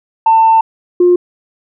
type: tone pair in turn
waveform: sine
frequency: 895 / 355.2 Hz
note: A5 / F4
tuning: +29 / +29 cents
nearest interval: octave + major third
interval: 1600 cents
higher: first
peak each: -4 dBFS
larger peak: neither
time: 0.26-0.61 / 1-1.16 s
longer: first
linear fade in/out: 5 ms
effects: tanh soft clip ceiling -1 dBFS